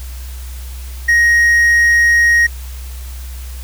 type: tone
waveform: triangle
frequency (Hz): 1878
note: A#6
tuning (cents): +12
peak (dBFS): -6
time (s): 1.08-2.47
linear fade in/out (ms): 10
effects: added 63 Hz sine -25 dBFS peak until 3.63 s + white hiss -38 dBFS RMS until 3.63 s